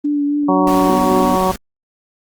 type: tone with vibrato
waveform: sine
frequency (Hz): 290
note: D4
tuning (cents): -22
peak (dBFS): -14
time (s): 0.04-0.91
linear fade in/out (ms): 10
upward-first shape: triangle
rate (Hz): 3.7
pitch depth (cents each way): 24
type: harmonic tone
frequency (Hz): 186.7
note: F#3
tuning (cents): +16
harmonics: 1 / 2 / 3 / 4 / 5 / 6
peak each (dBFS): -20 / -20 / -20 / -20 / -20 / -20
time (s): 0.48-1.52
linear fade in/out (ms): 10
type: noise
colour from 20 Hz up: pink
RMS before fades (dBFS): -28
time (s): 0.67-1.56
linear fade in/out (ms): 2
type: chord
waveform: sine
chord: B minor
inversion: none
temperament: equal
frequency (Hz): 246.9 / 293.7 / 370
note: B3 / D4 / F#4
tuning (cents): 0 / 0 / 0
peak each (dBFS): -19 / -19 / -22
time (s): 0.89-1.36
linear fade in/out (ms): 5
effects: Opus 24 kbps